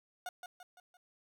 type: tone with echo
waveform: 30% pulse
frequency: 723 Hz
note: F#5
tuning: 40 cents flat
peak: -36 dBFS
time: 0.26-0.29 s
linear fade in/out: 2 ms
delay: 170 ms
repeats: 4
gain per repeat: -6 dB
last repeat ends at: 0.97 s
effects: none